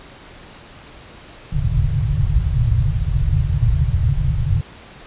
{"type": "low-pass noise", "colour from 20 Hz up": "white", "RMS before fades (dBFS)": -17, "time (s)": [1.52, 4.61], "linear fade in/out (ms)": 5, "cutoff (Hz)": 150, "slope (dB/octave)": 96, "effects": ["pink hiss -41 dBFS RMS until 5.06 s", "resampled to 8000 Hz"]}